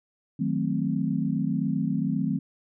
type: chord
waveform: sine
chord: D# diminished seventh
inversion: none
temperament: equal with one note detuned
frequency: 157.46 / 185 / 220 / 261.6 Hz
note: D#3 / F#3 / A3 / C4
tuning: +21 / 0 / 0 / 0 cents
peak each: -29 dBFS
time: 0.39-2.39 s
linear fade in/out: 10 ms
effects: none